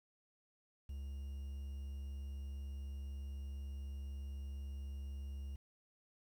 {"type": "tone with quantisation", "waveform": "triangle", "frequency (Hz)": 69, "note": "C#2", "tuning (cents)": -7, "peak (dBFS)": -40, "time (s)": [0.89, 5.56], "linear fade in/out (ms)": 5, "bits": 11, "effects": []}